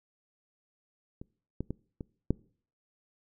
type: clicks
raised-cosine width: 3 ms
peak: -29 / -20 / -21 / -25 / -12 dBFS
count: 5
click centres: 1.215 / 1.606 / 1.706 / 2.008 / 2.306 s
effects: noise-tail reverb RT60 0.5 s tail -24 dB re dry

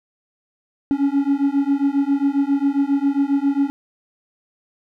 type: beating tone pair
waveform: triangle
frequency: 275.9 / 283.3 Hz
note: C#4 / C#4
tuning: -8 / +38 cents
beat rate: 7.4 Hz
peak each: -17 dBFS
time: 0.91-3.7 s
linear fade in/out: 0 ms
effects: none

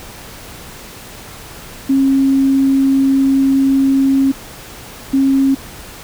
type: tone pair in turn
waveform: sine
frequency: 270.5 / 270.5 Hz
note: C#4 / C#4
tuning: -42 / -42 cents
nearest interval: unison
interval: 0 cents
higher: neither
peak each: -9 dBFS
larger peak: neither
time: 1.89-4.32 / 5.13-5.55 s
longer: first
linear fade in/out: 10 ms
effects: pink hiss -34 dBFS RMS until 6.03 s

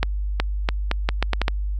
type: accelerating click train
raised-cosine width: 0.3 ms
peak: -4 dBFS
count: 9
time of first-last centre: 0.03-1.481 s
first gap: 370 ms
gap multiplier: 0.78
effects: added 50 Hz sine -22 dBFS peak until 1.79 s

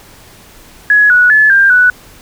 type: tone with pitch steps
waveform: sine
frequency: 1682 / 1468 / 1724 / 1592 / 1482 Hz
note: G#6 / F#6 / A6 / G6 / F#6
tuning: +22 / -14 / -36 / +26 / +2 cents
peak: -4 dBFS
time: 0.9-1.9 s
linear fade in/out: 2 ms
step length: 200 ms
effects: pink hiss -39 dBFS RMS until 2.21 s

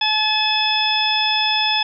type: harmonic tone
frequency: 860 Hz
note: A5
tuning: 40 cents flat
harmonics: 1 / 2 / 3 / 4 / 6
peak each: -22 / -28 / -23 / -19 / -24 dBFS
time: 0.01-1.83 s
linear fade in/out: 5 ms
effects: none

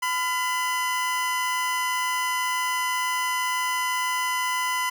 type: tone pair together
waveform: 25% pulse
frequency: 1006 / 1396.9 Hz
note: B5 / F6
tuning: +32 / 0 cents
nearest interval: tritone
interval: 568 cents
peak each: -20 / -31 dBFS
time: 0.02-4.9 s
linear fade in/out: 10 ms
effects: none

